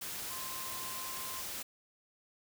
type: tone in noise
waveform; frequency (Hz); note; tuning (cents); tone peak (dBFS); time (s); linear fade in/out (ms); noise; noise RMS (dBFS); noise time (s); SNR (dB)
sine; 1046; C6; -1; -46; 0.3-1.42; 10; white; -41; 0.01-1.63; -8
effects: none